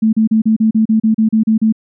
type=tone bursts; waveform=sine; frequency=220 Hz; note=A3; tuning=in tune; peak=-8 dBFS; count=12; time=0.02-1.725 s; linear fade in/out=10 ms; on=110 ms; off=35 ms; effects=none